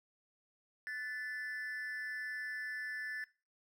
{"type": "tone with amplitude modulation", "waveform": "triangle", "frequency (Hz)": 1751, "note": "A6", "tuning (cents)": -9, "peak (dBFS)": -34, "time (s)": [0.87, 3.24], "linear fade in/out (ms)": 0, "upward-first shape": "sine", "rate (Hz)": 259, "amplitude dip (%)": 75, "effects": ["noise-tail reverb RT60 0.3 s tail -17 dB re dry"]}